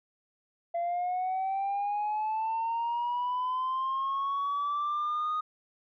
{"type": "linear sweep", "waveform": "sine", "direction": "up", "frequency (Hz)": [680, 1244.5], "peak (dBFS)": -26, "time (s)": [0.74, 5.41], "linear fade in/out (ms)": 10, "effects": ["tanh soft clip ceiling -26 dBFS"]}